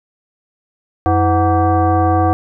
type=tone with frequency modulation; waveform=sine; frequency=324.6 Hz; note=E4; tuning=27 cents flat; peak=-10 dBFS; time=1.06-2.33 s; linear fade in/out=0 ms; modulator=415 Hz; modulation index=1.6; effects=none